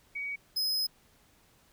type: tone pair in turn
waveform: sine / 45% pulse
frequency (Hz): 2258 / 5081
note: C#7 / D#8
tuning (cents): +31 / +35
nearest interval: octave + major second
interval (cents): 1404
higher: second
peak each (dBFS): -33 / -28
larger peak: second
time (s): 0.15-0.36 / 0.56-0.87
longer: second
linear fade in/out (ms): 10
effects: pink hiss -64 dBFS RMS until 1.72 s